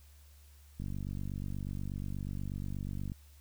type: click train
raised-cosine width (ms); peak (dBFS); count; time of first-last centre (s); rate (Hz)
5; -27; 113; 0.8-3.119; 48.3
effects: added 72 Hz sine -55 dBFS peak until 3.4 s + white hiss -65 dBFS RMS until 3.4 s